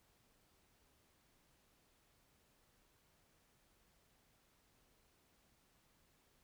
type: silence
effects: pink hiss -74 dBFS RMS until 6.43 s